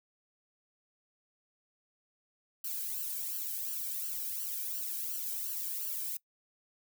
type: noise with flanger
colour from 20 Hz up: violet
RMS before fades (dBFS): -37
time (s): 2.64-6.17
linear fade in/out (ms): 5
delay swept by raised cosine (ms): 0.67 to 1.31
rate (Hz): 2.8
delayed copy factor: +0.95
effects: noise-tail reverb RT60 0.1 s tail -22 dB re dry